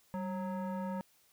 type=tone with frequency modulation; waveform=sine; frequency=192.9 Hz; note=G3; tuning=28 cents flat; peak=-33 dBFS; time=0.14-1.01 s; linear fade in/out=0 ms; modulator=735 Hz; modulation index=0.89; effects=tanh soft clip ceiling -32 dBFS + white hiss -68 dBFS RMS until 1.32 s